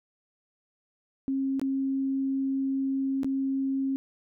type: tone with dropouts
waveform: sine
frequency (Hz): 269.5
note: C#4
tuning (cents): -49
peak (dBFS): -25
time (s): 1.28-3.96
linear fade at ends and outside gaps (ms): 0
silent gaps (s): 1.596-1.615 / 3.233-3.245
effects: none